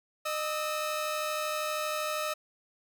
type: tone pair together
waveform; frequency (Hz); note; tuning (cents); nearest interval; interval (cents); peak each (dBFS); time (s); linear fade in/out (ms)
sawtooth; 611 / 1294.7; D#5 / E6; -32 / -32; octave + minor second; 1300; -29 / -30; 0.25-2.34; 10
effects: none